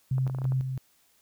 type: tone with tremolo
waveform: sine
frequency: 130.81 Hz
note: C3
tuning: in tune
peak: -23 dBFS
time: 0.11-0.78 s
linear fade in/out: 5 ms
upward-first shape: square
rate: 3 Hz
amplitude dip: 50%
type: clicks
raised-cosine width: 1 ms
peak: -27 dBFS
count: 8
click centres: 0.182 / 0.267 / 0.298 / 0.348 / 0.386 / 0.418 / 0.453 / 0.521 s
effects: white hiss -65 dBFS RMS until 1.21 s